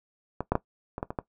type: clicks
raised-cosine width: 1 ms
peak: -15 / -9 / -9 / -19 / -15 / -19 / -15 dBFS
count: 7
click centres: 0.406 / 0.52 / 0.554 / 0.981 / 1.029 / 1.105 / 1.188 s
effects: noise-tail reverb RT60 0.1 s tail -17 dB re dry